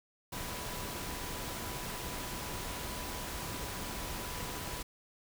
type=tone in noise; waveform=sine; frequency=987.8 Hz; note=B5; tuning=in tune; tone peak=-49 dBFS; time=0.32-4.83 s; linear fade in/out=10 ms; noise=pink; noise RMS=-40 dBFS; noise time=0.32-4.83 s; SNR=-12 dB; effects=none